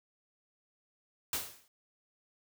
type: noise with exponential decay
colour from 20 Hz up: white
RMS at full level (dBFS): -31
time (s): 1.33-1.68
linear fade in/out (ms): 2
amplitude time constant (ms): 75
effects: none